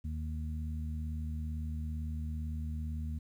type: harmonic tone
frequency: 77.8 Hz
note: D#2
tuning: in tune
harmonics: 1 / 2 / 3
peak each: -35 / -45 / -44 dBFS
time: 0.04-3.19 s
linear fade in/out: 10 ms
effects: 11-bit